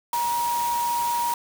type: tone in noise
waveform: sine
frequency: 950 Hz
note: A#5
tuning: 33 cents sharp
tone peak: -22 dBFS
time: 0.13-1.34 s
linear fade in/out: 2 ms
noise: white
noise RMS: -33 dBFS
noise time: 0.13-1.34 s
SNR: +8 dB
effects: none